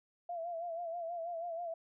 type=tone with vibrato; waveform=sine; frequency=679 Hz; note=F5; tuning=49 cents flat; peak=-37 dBFS; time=0.29-1.74 s; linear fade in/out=5 ms; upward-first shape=sine; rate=6.2 Hz; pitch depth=67 cents each way; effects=none